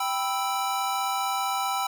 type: chord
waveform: square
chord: E minor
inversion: first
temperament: equal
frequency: 784 / 987.8 / 1318.5 Hz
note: G5 / B5 / E6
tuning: 0 / 0 / 0 cents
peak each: -29 / -32 / -31 dBFS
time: 0-1.87 s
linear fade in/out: 5 ms
effects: none